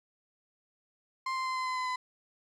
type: tone with pitch steps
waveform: 35% pulse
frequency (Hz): 1049 / 1042.4 / 1035.8 / 1029.2 / 1022.7 / 1016.2 / 1009.8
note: C6 / C6 / C6 / C6 / C6 / B5 / B5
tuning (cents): +4 / -7 / -18 / -29 / -40 / +49 / +38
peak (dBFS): -29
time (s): 1.26-1.96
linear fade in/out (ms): 5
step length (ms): 100
effects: low-pass 5000 Hz 12 dB/octave + 11-bit